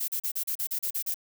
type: noise bursts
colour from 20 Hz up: violet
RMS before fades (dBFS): -30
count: 10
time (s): 0-1.144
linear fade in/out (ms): 10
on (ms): 82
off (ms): 36
effects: none